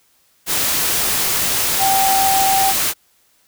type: tone in noise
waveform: sine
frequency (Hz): 776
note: G5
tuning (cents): -18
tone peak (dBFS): -14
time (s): 1.78-2.74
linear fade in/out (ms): 50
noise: white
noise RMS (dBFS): -18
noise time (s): 0.46-2.94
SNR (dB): +1
effects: white hiss -58 dBFS RMS until 3.47 s